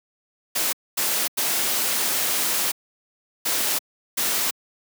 white noise bursts at uneven times, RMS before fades -23 dBFS, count 5, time 0.55-0.73 / 0.97-1.28 / 1.37-2.72 / 3.45-3.79 / 4.17-4.51 s, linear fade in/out 10 ms, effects high-pass 200 Hz 12 dB/octave

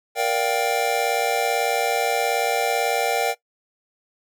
square chord, G minor seventh, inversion first, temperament just, 470.4 / 588 / 705.6 / 784 Hz, Bb4 / D5 / F5 / G5, +16 / +2 / +18 / 0 cents, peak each -26 / -28 / -27 / -25 dBFS, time 0.15-3.35 s, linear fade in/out 50 ms, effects noise-tail reverb RT60 0.1 s tail -18 dB re dry

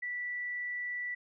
sine tone, 1963 Hz, B6, 11 cents flat, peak -34 dBFS, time 0.02-1.15 s, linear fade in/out 10 ms, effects none

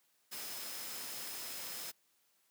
sine tone in noise, 5130 Hz, E8, 48 cents flat, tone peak -51 dBFS, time 0.31-1.92 s, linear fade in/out 20 ms, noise white, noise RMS -44 dBFS, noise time 0.31-1.92 s, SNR -10 dB, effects white hiss -74 dBFS RMS until 2.5 s + high-pass 150 Hz 12 dB/octave

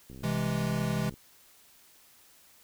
click train, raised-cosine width 3 ms, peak -34 dBFS, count 69, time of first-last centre 0.1-1.14 s, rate 65.4 Hz
square chord, C augmented, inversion none, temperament equal, 130.81 / 164.81 / 207.7 Hz, C3 / E3 / G#3, 0 / 0 / 0 cents, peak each -33 dBFS, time 0.23-1.1 s, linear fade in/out 10 ms
effects white hiss -59 dBFS RMS until 2.63 s

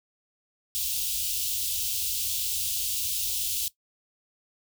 white band-stop noise, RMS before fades -29 dBFS, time 0.75-3.68 s, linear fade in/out 0 ms, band 100 to 2800 Hz, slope 48 dB/octave, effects noise-tail reverb RT60 0.1 s tail -18 dB re dry

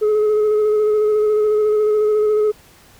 sine tone with vibrato, 425.2 Hz, G#4, 41 cents sharp, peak -10 dBFS, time 0.01-2.52 s, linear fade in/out 20 ms, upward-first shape square, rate 14 Hz, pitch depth 17 cents each way, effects tanh soft clip ceiling -12 dBFS + pink hiss -48 dBFS RMS until 2.99 s

